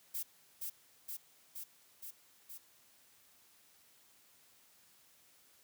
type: noise with echo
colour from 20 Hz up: violet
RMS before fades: -39 dBFS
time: 0.14-0.23 s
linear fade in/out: 10 ms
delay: 470 ms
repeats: 5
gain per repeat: -2 dB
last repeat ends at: 2.58 s
effects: white hiss -66 dBFS RMS until 5.63 s + high-pass 60 Hz 12 dB/octave